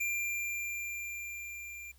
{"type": "tone with level ramp", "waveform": "square", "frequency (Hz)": 2380, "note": "D7", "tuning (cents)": 22, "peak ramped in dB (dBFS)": [-31, -44], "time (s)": [0, 1.92], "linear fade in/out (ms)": 10, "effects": ["added 66 Hz sine -59 dBFS peak until 1.98 s", "white hiss -67 dBFS RMS until 1.98 s"]}